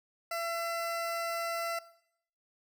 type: tone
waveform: 20% pulse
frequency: 674 Hz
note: E5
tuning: 38 cents sharp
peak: -28 dBFS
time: 0.31-1.79 s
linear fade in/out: 5 ms
effects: noise-tail reverb RT60 0.7 s tail -17 dB re dry